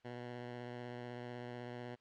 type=tone with vibrato; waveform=10% pulse; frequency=122 Hz; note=B2; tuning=21 cents flat; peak=-36 dBFS; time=0.04-1.96 s; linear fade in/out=20 ms; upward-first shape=square; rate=16 Hz; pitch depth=13 cents each way; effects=white hiss -74 dBFS RMS until 2 s + low-pass 3000 Hz 12 dB/octave